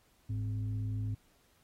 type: tone with frequency modulation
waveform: sine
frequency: 105.8 Hz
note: G#2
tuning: 33 cents sharp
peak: -32 dBFS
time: 0.29-1.15 s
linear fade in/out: 10 ms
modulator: 155 Hz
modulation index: 0.44
effects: pink hiss -69 dBFS RMS until 1.63 s + AAC 48 kbps